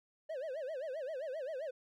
triangle tone with vibrato, 573 Hz, D5, 43 cents flat, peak -36 dBFS, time 0.29-1.71 s, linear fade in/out 10 ms, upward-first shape sine, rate 7.6 Hz, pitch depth 230 cents each way, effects none

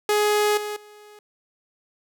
sawtooth tone with level steps, 418.6 Hz, G#4, 14 cents sharp, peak -14 / -24 / -41 dBFS, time 0.09-1.19 s, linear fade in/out 2 ms, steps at 0.57 / 0.76 s, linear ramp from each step 5 ms, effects none

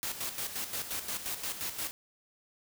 white noise with tremolo, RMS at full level -35 dBFS, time 0.03-1.91 s, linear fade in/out 0 ms, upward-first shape square, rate 5.7 Hz, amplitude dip 60%, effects none

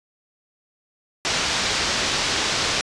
white low-pass noise, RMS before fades -23 dBFS, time 1.25-2.81 s, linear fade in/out 0 ms, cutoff 5900 Hz, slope 24 dB/octave, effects resampled to 22050 Hz

